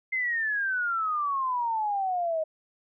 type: exponential sweep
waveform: sine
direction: down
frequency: 2093 to 622.3 Hz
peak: -25 dBFS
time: 0.12-2.44 s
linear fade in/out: 10 ms
effects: none